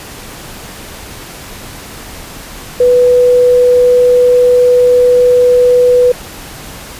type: tone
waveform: sine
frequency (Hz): 493.9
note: B4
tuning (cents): 0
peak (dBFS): -4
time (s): 2.8-6.12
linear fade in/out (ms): 5
effects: pink hiss -29 dBFS RMS until 6.99 s + resampled to 32000 Hz